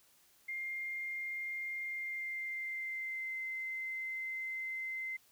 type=tone with pitch glide; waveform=sine; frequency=2113 to 2071 Hz; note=C7 to C7; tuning=+16 to -18 cents; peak=-37 dBFS; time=0.48-5.17 s; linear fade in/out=10 ms; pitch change=-34 cents; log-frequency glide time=1.82-3.41 s; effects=white hiss -67 dBFS RMS until 5.31 s

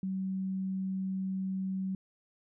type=tone; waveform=sine; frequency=190 Hz; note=F#3; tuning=46 cents sharp; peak=-31 dBFS; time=0.03-1.95 s; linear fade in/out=2 ms; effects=none

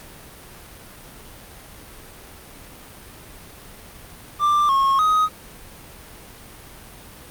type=tone with pitch steps; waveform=triangle; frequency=1183 / 1087 / 1255 Hz; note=D6 / C#6 / D#6; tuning=+12 / -34 / +15 cents; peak=-13 dBFS; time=4.39-5.29 s; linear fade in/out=50 ms; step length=300 ms; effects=pink hiss -42 dBFS RMS until 7.3 s + Opus 48 kbps

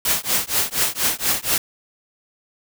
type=noise with tremolo; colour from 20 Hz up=white; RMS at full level=-17 dBFS; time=0.05-1.58 s; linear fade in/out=2 ms; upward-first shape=triangle; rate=4.2 Hz; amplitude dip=100%; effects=none

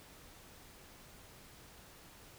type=silence; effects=pink hiss -57 dBFS RMS until 2.38 s

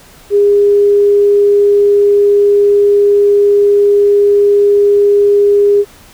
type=tone; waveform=sine; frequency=407.1 Hz; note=G#4; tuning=35 cents flat; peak=-5 dBFS; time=0.3-5.85 s; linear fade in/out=50 ms; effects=pink hiss -40 dBFS RMS until 6.13 s

